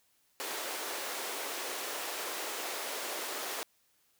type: high-pass noise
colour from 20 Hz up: pink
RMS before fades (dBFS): -38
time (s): 0.4-3.63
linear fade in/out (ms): 0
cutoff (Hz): 380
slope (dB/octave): 24
effects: white hiss -71 dBFS RMS until 4.19 s